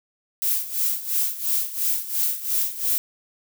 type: noise with tremolo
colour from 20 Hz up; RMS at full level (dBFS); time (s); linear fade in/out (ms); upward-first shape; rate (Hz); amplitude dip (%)
violet; -21; 0.42-2.98; 0; sine; 2.9; 80
effects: none